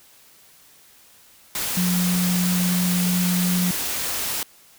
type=tone in noise; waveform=sine; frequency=179.7 Hz; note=F3; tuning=50 cents sharp; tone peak=-19 dBFS; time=1.77-3.71 s; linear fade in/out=2 ms; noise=white; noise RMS=-26 dBFS; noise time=1.55-4.43 s; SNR=+4 dB; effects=white hiss -52 dBFS RMS until 4.78 s